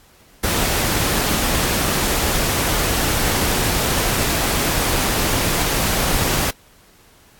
pink noise, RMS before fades -19 dBFS, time 0.43-6.51 s, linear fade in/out 10 ms, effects pink hiss -51 dBFS RMS until 7.39 s + AAC 64 kbps

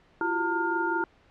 sine tone cluster, 339 / 364.2 / 384 / 908 / 1413 Hz, E4 / F#4 / G4 / A#5 / F6, +49 / -27 / -36 / -46 / +20 cents, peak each -30 / -37 / -38 / -29 / -29 dBFS, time 0.21-1.04 s, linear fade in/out 2 ms, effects pink hiss -60 dBFS RMS until 1.3 s + low-pass 3000 Hz 12 dB/octave

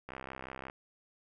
click train, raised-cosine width 0.5 ms, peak -27 dBFS, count 41, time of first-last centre 0.09-0.699 s, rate 65.7 Hz, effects none

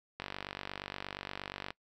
click train, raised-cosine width 0.3 ms, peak -22 dBFS, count 74, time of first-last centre 0.2-1.705 s, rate 48.5 Hz, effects noise-tail reverb RT60 0.1 s tail -22 dB re dry

